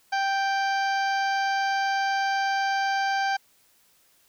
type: harmonic tone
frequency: 784 Hz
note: G5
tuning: in tune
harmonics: 1 / 2 / 3 / 4 / 5 / 6 / 7 / 8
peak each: -24 / -28 / -37 / -40 / -46 / -38 / -46 / -46 dBFS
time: 0.12-3.37 s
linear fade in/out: 10 ms
effects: white hiss -62 dBFS RMS until 4.28 s